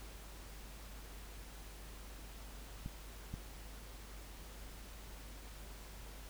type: clicks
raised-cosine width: 5 ms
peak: -30 dBFS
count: 2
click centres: 2.861 / 3.34 s
effects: added 50 Hz sine -50 dBFS peak until 6.29 s + pink hiss -55 dBFS RMS until 6.29 s